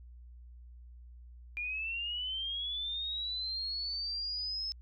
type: linear sweep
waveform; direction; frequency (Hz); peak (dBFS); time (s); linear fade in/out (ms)
sine; up; 2397 to 5230; -34; 1.57-4.72; 0
effects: added 60 Hz sine -49 dBFS peak until 4.81 s